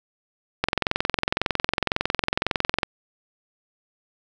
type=click train; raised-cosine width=0.3 ms; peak=-4 dBFS; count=49; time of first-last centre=0.64-2.832 s; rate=21.9 Hz; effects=none